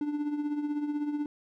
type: tone with tremolo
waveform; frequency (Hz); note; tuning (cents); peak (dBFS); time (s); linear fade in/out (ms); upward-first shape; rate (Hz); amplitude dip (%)
triangle; 294.6; D4; +6; -24; 0.01-1.26; 2; triangle; 16; 65
effects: none